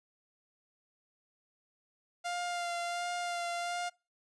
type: tone with vibrato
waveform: sawtooth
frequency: 698.5 Hz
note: F5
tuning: in tune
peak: -30 dBFS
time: 2.24-3.9 s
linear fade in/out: 20 ms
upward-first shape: sine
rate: 1.4 Hz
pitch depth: 18 cents each way
effects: noise-tail reverb RT60 0.3 s tail -25 dB re dry + resampled to 22050 Hz